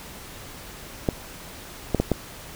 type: clicks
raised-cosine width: 2 ms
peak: -6 dBFS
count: 4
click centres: 1.088 / 1.947 / 2 / 2.117 s
effects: pink hiss -41 dBFS RMS until 2.55 s